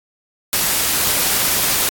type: noise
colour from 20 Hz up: white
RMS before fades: -17 dBFS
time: 0.53-1.89 s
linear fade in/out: 0 ms
effects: AAC 64 kbps